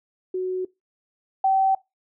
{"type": "tone pair in turn", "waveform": "sine", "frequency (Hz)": [370, 770.1], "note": ["F#4", "G5"], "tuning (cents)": [0, -31], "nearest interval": "octave + minor second", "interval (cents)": 1269, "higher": "second", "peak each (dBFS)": [-23, -16], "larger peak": "second", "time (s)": [[0.34, 0.65], [1.44, 1.75]], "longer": "neither", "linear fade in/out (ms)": 5, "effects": ["noise-tail reverb RT60 0.2 s tail -21 dB re dry"]}